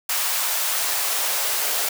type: noise with high-pass filter sweep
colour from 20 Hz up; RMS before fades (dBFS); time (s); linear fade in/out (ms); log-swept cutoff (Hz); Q
white; -23; 0.09-1.89; 5; 840 to 520; 1.2
effects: none